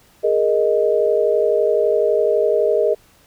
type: chord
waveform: sine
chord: Ab suspended second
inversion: none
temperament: just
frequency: 415.3 / 467.2 / 623 Hz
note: Ab4 / Bb4 / Eb5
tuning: 0 / +4 / +2 cents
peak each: -18 dBFS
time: 0.23-2.95 s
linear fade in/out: 20 ms
effects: pink hiss -53 dBFS RMS until 3.26 s